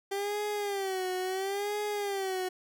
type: tone with vibrato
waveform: 30% pulse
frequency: 392 Hz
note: G4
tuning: in tune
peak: -28 dBFS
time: 0.11-2.49 s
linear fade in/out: 10 ms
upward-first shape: sine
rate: 0.73 Hz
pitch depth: 110 cents each way
effects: none